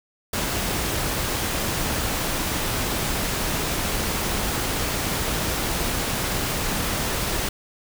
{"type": "noise", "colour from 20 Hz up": "pink", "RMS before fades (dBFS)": -25, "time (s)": [0.33, 7.49], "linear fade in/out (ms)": 5, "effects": []}